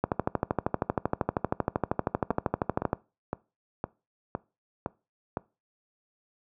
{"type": "two click trains", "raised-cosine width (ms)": 1, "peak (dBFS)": [-15, -10], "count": [7, 38], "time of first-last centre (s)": [[2.31, 5.371], [0.04, 2.931]], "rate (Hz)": [1.96, 12.8], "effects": ["noise-tail reverb RT60 0.3 s tail -22 dB re dry", "high-pass 80 Hz 12 dB/octave"]}